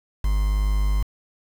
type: tone with quantisation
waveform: triangle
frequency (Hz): 50.8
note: G#1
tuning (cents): -38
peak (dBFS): -16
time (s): 0.24-1.03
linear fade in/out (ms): 5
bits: 6
effects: none